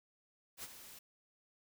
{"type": "noise with ADSR envelope", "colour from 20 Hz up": "white", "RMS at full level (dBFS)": -44, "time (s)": [0.57, 0.99], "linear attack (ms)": 63, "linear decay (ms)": 34, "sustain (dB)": -10, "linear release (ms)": 6, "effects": []}